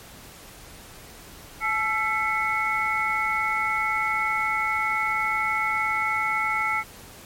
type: tone cluster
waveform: sine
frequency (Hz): 862 / 1340 / 2000 / 2200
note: A5 / E6 / B6 / C#7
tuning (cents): -36 / +28 / +21 / -14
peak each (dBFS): -29 / -26 / -30 / -26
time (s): 1.6-6.84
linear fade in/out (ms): 50
effects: pink hiss -45 dBFS RMS until 7.25 s + MP3 64 kbps